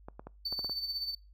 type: clicks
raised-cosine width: 1 ms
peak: -29 dBFS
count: 7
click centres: 0.085 / 0.195 / 0.27 / 0.526 / 0.592 / 0.646 / 0.696 s
type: tone with tremolo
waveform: triangle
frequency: 4534 Hz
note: C#8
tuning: 38 cents sharp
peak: -30 dBFS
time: 0.45-1.15 s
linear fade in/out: 5 ms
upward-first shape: sine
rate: 16 Hz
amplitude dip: 60%
effects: noise-tail reverb RT60 0.3 s tail -25 dB re dry + added 50 Hz sine -54 dBFS peak until 1.33 s